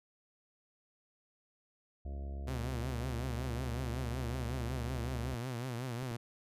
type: harmonic tone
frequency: 69.3 Hz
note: C#2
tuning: in tune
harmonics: 1 / 2 / 3 / 4 / 5 / 6 / 7 / 8 / 9 / 10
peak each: -38 / -54 / -53 / -58 / -56 / -61 / -64 / -62 / -59 / -58 dBFS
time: 2.05-5.35 s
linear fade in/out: 5 ms
type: tone with vibrato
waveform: sawtooth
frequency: 123.47 Hz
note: B2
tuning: in tune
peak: -33 dBFS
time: 2.47-6.17 s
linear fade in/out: 10 ms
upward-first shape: triangle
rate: 5.4 Hz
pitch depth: 140 cents each way
type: clicks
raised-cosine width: 3 ms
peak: -36 dBFS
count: 3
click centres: 4.979 / 6.029 / 6.114 s
effects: resampled to 32000 Hz